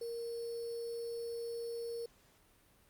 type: tone with sample-and-hold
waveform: sine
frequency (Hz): 466.9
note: A#4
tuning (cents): +3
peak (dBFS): -38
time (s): 0.01-2.06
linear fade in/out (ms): 5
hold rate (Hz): 4900
effects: pink hiss -67 dBFS RMS until 2.89 s + Opus 48 kbps